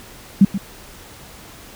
sine tone with echo, 196.4 Hz, G3, 4 cents sharp, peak -5 dBFS, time 0.41-0.45 s, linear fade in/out 5 ms, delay 130 ms, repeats 1, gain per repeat -13 dB, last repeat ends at 0.58 s, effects pink hiss -41 dBFS RMS until 1.75 s

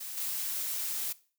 blue noise with level steps, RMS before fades -40 / -34 dBFS, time 0-1.13 s, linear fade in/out 10 ms, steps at 0.17 s, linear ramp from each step 5 ms, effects noise-tail reverb RT60 0.4 s tail -19 dB re dry

